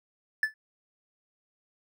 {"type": "tone with exponential decay", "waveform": "triangle", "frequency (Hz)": 1744, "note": "A6", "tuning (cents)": -16, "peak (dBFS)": -17, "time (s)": [0.43, 0.54], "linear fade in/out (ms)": 2, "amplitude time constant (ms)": 22, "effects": []}